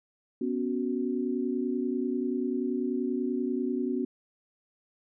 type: chord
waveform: sine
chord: B suspended second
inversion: none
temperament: equal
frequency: 246.9 / 277.2 / 370 Hz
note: B3 / C#4 / F#4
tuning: 0 / 0 / 0 cents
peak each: -30 / -32 / -32 dBFS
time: 0.41-4.05 s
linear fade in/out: 5 ms
effects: none